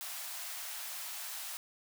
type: high-pass noise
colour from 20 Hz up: white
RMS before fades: -42 dBFS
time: 0.01-1.57 s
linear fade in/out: 0 ms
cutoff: 620 Hz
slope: 96 dB/octave
effects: none